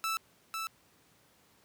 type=tone with echo; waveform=sawtooth; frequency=1318.5 Hz; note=E6; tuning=in tune; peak=-27 dBFS; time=0.04-0.17 s; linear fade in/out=0 ms; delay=500 ms; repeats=1; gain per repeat=-4 dB; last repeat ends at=0.67 s; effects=pink hiss -65 dBFS RMS until 1.64 s + high-pass 100 Hz 12 dB/octave